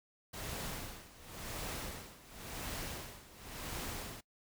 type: noise with tremolo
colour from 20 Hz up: pink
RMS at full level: -41 dBFS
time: 0.33-4.21 s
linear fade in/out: 10 ms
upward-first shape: sine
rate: 0.93 Hz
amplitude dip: 85%
effects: noise-tail reverb RT60 0.1 s tail -21 dB re dry